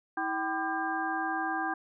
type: tone cluster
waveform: sine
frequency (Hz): 322.9 / 773 / 1007 / 1196 / 1602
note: E4 / G5 / B5 / D6 / G6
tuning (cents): -36 / -24 / +33 / +31 / +37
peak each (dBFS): -36 / -33 / -39 / -38 / -34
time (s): 0.17-1.74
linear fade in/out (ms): 5
effects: none